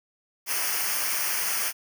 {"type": "noise with comb filter", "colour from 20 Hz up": "white", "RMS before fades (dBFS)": -27, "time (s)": [0.46, 1.73], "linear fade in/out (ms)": 50, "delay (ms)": 0.26, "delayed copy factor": -0.8, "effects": []}